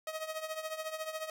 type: tone with tremolo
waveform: sawtooth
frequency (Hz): 631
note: D#5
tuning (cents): +24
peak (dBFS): -30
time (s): 0.07-1.3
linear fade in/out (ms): 2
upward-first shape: triangle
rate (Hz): 14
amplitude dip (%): 80
effects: none